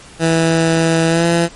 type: tone with pitch glide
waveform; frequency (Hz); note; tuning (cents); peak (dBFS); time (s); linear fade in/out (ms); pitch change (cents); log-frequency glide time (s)
15% pulse; 163.9 to 169.19; E3 to E3; -10 to +45; -5; 0.19-1.49; 50; +55; 1.08-1.25
effects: pink hiss -39 dBFS RMS until 1.55 s + MP3 48 kbps